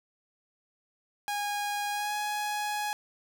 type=tone with pitch glide; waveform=sawtooth; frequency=821 to 835.8 Hz; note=G#5 to G#5; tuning=-20 to +11 cents; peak=-26 dBFS; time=1.28-2.93 s; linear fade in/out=0 ms; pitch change=+31 cents; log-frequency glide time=1.91-2.14 s; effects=none